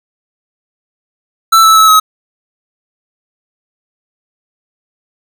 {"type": "tone with pitch steps", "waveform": "square", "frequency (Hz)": [1328, 1311, 1302, 1277], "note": ["E6", "E6", "E6", "D#6"], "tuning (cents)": [12, -10, -22, 45], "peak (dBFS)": -4, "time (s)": [1.52, 2], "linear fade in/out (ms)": 10, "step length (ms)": 120, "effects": []}